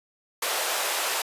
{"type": "high-pass noise", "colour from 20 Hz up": "pink", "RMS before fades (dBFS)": -27, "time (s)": [0.42, 1.22], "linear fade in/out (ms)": 5, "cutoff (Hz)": 520, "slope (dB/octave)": 24, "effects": ["resampled to 32000 Hz"]}